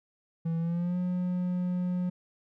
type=tone with pitch glide; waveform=triangle; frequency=165 to 179.93 Hz; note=E3 to F#3; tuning=+2 to -48 cents; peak=-25 dBFS; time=0.45-2.1 s; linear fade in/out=10 ms; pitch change=+150 cents; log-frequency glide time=0.58-0.97 s; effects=none